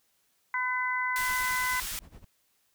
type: harmonic tone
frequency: 504 Hz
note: B4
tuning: 35 cents sharp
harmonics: 2 / 3 / 4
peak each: -31 / -34 / -30 dBFS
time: 0.54-1.8 s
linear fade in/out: 2 ms
type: band-pass noise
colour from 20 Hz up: white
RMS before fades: -36 dBFS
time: 1.16-1.99 s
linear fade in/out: 0 ms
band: 1100 to 16000 Hz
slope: 12 dB/octave
type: noise with tremolo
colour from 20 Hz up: brown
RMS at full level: -45 dBFS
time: 1.18-2.25 s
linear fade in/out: 10 ms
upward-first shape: sine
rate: 9.5 Hz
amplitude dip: 85%
effects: white hiss -71 dBFS RMS until 2.74 s

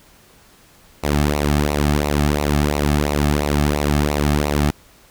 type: tone with flanger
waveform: sawtooth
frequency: 73.42 Hz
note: D2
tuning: in tune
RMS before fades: -18 dBFS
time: 1.03-4.71 s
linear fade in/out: 10 ms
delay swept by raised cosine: 0.6 to 2.1 ms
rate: 2.9 Hz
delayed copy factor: -0.7
effects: pink hiss -50 dBFS RMS until 5.1 s

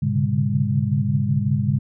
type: tone cluster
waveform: sine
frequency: 103.5 / 125.6 / 138.8 / 144.1 / 202.3 Hz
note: G#2 / B2 / C#3 / D3 / G#3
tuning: -5 / +30 / +3 / -33 / -45 cents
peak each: -24 dBFS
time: 0.02-1.79 s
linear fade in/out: 10 ms
effects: none

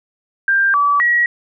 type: tone with pitch steps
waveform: sine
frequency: 1588 / 1150 / 1913 Hz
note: G6 / D6 / A#6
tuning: +22 / -37 / +44 cents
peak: -11 dBFS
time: 0.48-1.26 s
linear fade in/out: 2 ms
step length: 260 ms
effects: none

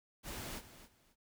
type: noise with echo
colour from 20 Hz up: pink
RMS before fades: -44 dBFS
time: 0.23-0.62 s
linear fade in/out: 50 ms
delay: 270 ms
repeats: 2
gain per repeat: -13 dB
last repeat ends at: 1.16 s
effects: none

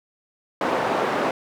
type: band-pass noise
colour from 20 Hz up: white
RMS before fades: -23 dBFS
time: 0.61-1.31 s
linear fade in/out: 2 ms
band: 260 to 910 Hz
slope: 12 dB/octave
effects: none

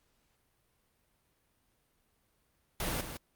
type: noise with echo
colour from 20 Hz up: pink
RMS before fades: -34 dBFS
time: 2.8-3.01 s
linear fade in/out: 2 ms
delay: 160 ms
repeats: 1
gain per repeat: -8 dB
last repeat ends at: 3.17 s
effects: pink hiss -74 dBFS RMS until 3.35 s + Opus 48 kbps

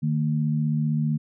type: tone pair together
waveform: sine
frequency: 151.8 / 227.4 Hz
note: D#3 / A#3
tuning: -42 / -43 cents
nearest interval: perfect fifth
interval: 699 cents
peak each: -22 / -26 dBFS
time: 0.02-1.18 s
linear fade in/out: 20 ms
effects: none

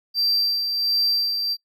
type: tone with tremolo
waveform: triangle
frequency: 4699 Hz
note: D8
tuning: in tune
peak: -16 dBFS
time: 0.14-1.57 s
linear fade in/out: 50 ms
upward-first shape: sine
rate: 1.4 Hz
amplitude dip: 45%
effects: noise-tail reverb RT60 0.1 s tail -21 dB re dry

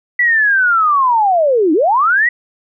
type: linear two-way sweep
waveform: sine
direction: down then up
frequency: 1975.5 to 291.1 to 1975.5 Hz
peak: -9 dBFS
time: 0.19-2.29 s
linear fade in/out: 5 ms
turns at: 1.73 s
effects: none

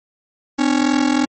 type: ring-modulated tone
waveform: 45% pulse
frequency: 277.2 Hz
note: C#4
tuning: in tune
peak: -11 dBFS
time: 0.58-1.26 s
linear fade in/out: 20 ms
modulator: 21.5 Hz
effects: MP3 32 kbps

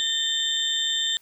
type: tone cluster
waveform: sine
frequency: 1812 / 3108 / 3582 / 3729 / 7430 Hz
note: A#6 / G7 / A7 / A#7 / A#8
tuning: -50 / -16 / +30 / 0 / -7 cents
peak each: -33 / -30 / -24 / -33 / -33 dBFS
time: 0-1.17 s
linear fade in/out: 0 ms
effects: white hiss -60 dBFS RMS until 1.21 s

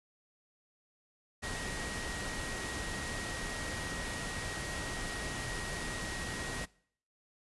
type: tone in noise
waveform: sine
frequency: 1891 Hz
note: A#6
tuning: 24 cents sharp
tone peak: -43 dBFS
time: 1.42-6.66 s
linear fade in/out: 20 ms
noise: pink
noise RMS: -39 dBFS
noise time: 1.42-6.66 s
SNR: -7 dB
effects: noise-tail reverb RT60 0.6 s tail -23 dB re dry + resampled to 24000 Hz

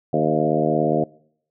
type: harmonic tone with a mistuned harmonic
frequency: 77.2 Hz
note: D#2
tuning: 13 cents flat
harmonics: 2 / 3 / 4 / 5 / 6 / 7 / 8 / 9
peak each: -25 / -25 / -25 / -25 / -25 / -25 / -25 / -25 dBFS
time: 0.13-1.04 s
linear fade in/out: 5 ms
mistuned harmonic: 8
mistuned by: +21 cents
effects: noise-tail reverb RT60 0.7 s tail -24 dB re dry

